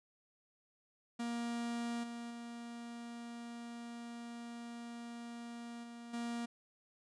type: tone with level steps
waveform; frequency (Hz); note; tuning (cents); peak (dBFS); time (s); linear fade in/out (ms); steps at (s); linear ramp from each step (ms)
45% pulse; 235.6; A#3; +19; -37 / -43 / -45 / -48 / -38; 1.19-6.46; 10; 2.03 / 2.3 / 5.83 / 6.13; 10
effects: resampled to 22050 Hz